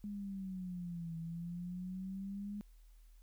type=exponential two-way sweep; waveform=sine; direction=down then up; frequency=207.5 to 163.4 to 207.5 Hz; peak=-40 dBFS; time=0.04-2.61 s; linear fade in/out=0 ms; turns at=1.17 s; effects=added 40 Hz sine -57 dBFS peak until 3.22 s + white hiss -75 dBFS RMS until 3.22 s